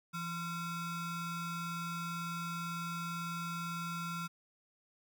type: ring-modulated tone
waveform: square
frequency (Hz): 600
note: D5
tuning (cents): +37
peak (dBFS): -35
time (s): 0.13-4.28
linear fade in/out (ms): 20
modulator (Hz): 769
effects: none